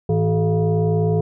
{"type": "tone with frequency modulation", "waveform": "sine", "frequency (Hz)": 162, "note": "E3", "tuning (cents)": -30, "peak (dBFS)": -15, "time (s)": [0.09, 1.21], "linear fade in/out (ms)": 5, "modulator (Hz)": 268, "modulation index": 1.3, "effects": []}